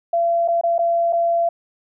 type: tone with dropouts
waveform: sine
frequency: 680 Hz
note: F5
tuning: 46 cents flat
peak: -15 dBFS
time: 0.13-1.49 s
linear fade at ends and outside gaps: 5 ms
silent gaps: 0.478-0.483 / 0.612-0.635 / 0.782-0.79 / 1.126-1.13 s
effects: none